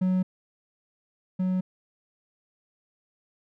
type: tone pair in turn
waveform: triangle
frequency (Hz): 185 / 185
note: F#3 / F#3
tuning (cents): 0 / 0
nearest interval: unison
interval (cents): 0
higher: neither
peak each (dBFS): -19 / -21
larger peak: first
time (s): 0.01-0.23 / 1.39-1.61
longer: neither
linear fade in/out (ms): 10
effects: none